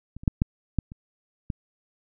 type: clicks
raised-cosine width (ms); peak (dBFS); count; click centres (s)
5; -26 / -28 / -7 / -8 / -10 / -27 / -16; 7; 0.166 / 0.235 / 0.278 / 0.419 / 0.787 / 0.919 / 1.502
effects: none